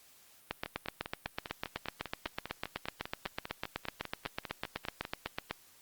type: two click trains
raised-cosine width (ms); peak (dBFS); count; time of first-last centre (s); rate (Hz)
0.3; -17 / -22; 41 / 23; 0.51-5.51 / 0.66-5.051; 8 / 5.01
effects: white hiss -61 dBFS RMS until 5.81 s + Opus 48 kbps